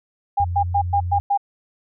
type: tone bursts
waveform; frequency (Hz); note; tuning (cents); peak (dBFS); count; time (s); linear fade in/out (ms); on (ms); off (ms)
sine; 806; G5; +48; -15; 6; 0.37-1.376; 10; 76; 110
type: tone with pitch glide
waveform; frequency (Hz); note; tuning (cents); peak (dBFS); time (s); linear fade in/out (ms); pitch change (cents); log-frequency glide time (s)
sine; 87.31 to 88.22; F2 to F2; 0 to +18; -22; 0.4-1.2; 0; +18; 0.58-0.69
effects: none